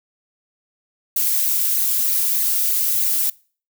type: noise with flanger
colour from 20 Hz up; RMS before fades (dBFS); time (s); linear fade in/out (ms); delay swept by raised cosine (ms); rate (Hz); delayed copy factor
violet; -19; 1.16-3.3; 5; 0.45 to 5.25; 3.2; +1
effects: noise-tail reverb RT60 0.4 s tail -23 dB re dry